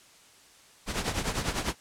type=noise with tremolo; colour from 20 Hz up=pink; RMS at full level=-27 dBFS; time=0.86-1.75 s; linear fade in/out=50 ms; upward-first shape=triangle; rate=10 Hz; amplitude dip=80%; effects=white hiss -56 dBFS RMS until 1.8 s + low-pass 9000 Hz 12 dB/octave